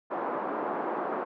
white band-pass noise, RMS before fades -32 dBFS, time 0.1-1.25 s, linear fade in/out 20 ms, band 250 to 1100 Hz, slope 24 dB/octave, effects none

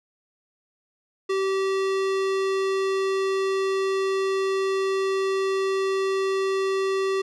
square tone with low-pass filter, 386.1 Hz, G4, 26 cents flat, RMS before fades -24 dBFS, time 1.29-7.22 s, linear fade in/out 10 ms, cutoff 6100 Hz, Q 0.58, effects none

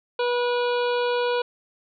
harmonic tone, 486.5 Hz, B4, 26 cents flat, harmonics 1 / 2 / 3 / 5 / 6 / 7 / 8 / 9, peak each -22 / -28 / -32 / -36 / -38 / -39 / -40 / -41 dBFS, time 0.19-1.42 s, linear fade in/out 5 ms, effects none

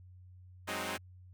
5% pulse chord, Ab dominant seventh, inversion third, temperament equal, 185 / 207.7 / 261.6 / 311.1 Hz, Gb3 / Ab3 / C4 / Eb4, 0 / 0 / 0 / 0 cents, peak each -30 dBFS, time 0.67-0.98 s, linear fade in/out 20 ms, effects added 91 Hz sine -52 dBFS peak until 1.33 s

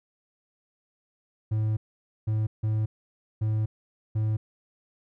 triangle tone bursts at uneven times, 108.5 Hz, A2, 24 cents flat, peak -21 dBFS, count 5, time 1.51-1.77 / 2.27-2.47 / 2.63-2.86 / 3.41-3.66 / 4.15-4.37 s, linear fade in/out 10 ms, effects none

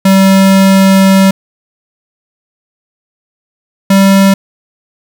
square tone pair in turn, 192.9 / 194.92 Hz, G3 / G3, -28 / -10 cents, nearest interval unison, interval 18 cents, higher second, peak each -4 dBFS, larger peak neither, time 0.05-1.31 / 3.9-4.34 s, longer first, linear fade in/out 5 ms, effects 7-bit

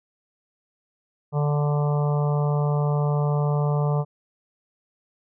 harmonic tone, 146.83 Hz, D3, in tune, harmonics 1 / 3 / 4 / 5 / 6 / 7 / 8, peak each -20 / -30 / -32 / -34 / -36 / -37 / -38 dBFS, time 1.32-4.05 s, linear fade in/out 50 ms, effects none

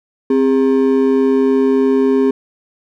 triangle ring-modulated tone, 334.7 Hz, E4, 26 cents sharp, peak -5 dBFS, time 0.3-2.31 s, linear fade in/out 5 ms, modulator 71.6 Hz, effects none

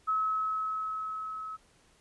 sine tone with level ramp, 1288 Hz, E6, 41 cents flat, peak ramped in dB -25 to -37 dBFS, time 0.07-1.57 s, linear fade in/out 20 ms, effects pink hiss -64 dBFS RMS until 2 s + resampled to 24000 Hz

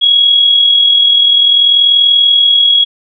sine tone with amplitude modulation, 3322 Hz, G#7, in tune, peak -3 dBFS, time 0.01-2.85 s, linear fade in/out 20 ms, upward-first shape sine, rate 40.5 Hz, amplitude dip 45%, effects none

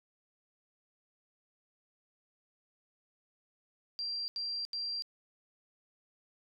sine tone bursts, 4732 Hz, D8, 12 cents sharp, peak -34 dBFS, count 3, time 3.99-5.022 s, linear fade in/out 0 ms, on 290 ms, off 81 ms, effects none

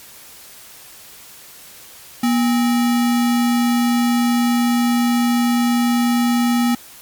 sine tone with sample-and-hold, 240.1 Hz, B3, 49 cents flat, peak -13 dBFS, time 2.23-6.75 s, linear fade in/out 5 ms, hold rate 1050 Hz, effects white hiss -41 dBFS RMS until 7.01 s + MP3 96 kbps

